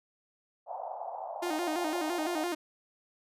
white band-pass noise, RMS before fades -39 dBFS, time 0.66-2.49 s, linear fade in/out 50 ms, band 630 to 840 Hz, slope 48 dB/octave
sawtooth tone with vibrato, 329.6 Hz, E4, in tune, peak -27 dBFS, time 1.42-2.55 s, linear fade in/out 10 ms, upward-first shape square, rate 5.9 Hz, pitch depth 110 cents each way
effects resampled to 32000 Hz

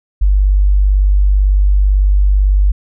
sine tone, 49 Hz, G1, in tune, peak -7 dBFS, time 0.21-2.72 s, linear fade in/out 10 ms, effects none

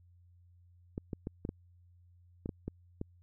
clicks, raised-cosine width 3 ms, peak -24 dBFS, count 9, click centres 0.979 / 1.132 / 1.271 / 1.451 / 1.491 / 2.459 / 2.492 / 2.68 / 3.014 s, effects added 88 Hz sine -59 dBFS peak until 3.22 s

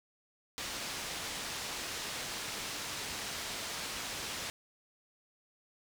white low-pass noise, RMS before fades -40 dBFS, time 0.58-4.5 s, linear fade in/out 0 ms, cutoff 6000 Hz, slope 12 dB/octave, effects none

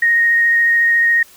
sine tone with vibrato, 1864.7 Hz, A#6, in tune, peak -10 dBFS, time 0.02-1.23 s, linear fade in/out 5 ms, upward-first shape triangle, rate 14 Hz, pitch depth 12 cents each way, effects white hiss -45 dBFS RMS until 1.36 s

